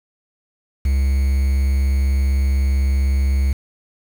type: tone with quantisation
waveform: triangle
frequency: 67.9 Hz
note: C#2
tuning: 35 cents flat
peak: -12 dBFS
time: 0.85-3.53 s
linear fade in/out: 5 ms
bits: 6
effects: none